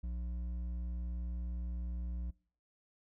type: tone with hard clipping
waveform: sine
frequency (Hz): 59.8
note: A#1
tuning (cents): +45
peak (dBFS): -38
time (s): 0.03-2.31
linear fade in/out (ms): 10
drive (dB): 7
effects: noise-tail reverb RT60 0.5 s tail -24 dB re dry